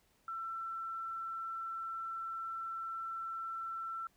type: tone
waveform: sine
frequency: 1341 Hz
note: E6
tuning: 29 cents sharp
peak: -38 dBFS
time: 0.28-4.07 s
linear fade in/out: 2 ms
effects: pink hiss -72 dBFS RMS until 4.16 s